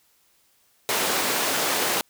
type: high-pass noise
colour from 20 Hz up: pink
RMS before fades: -24 dBFS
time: 0.89-2.01 s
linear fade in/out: 0 ms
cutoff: 360 Hz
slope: 12 dB/octave
effects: white hiss -63 dBFS RMS until 2.09 s